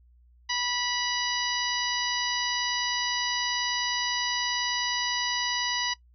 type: harmonic tone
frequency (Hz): 979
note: B5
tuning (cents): -15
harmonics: 1 / 2 / 3 / 4 / 5 / 6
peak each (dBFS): -34 / -32 / -33 / -35 / -33 / -37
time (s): 0.49-5.94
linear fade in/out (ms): 10
effects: noise-tail reverb RT60 0.1 s tail -19 dB re dry + added 60 Hz sine -55 dBFS peak until 6.14 s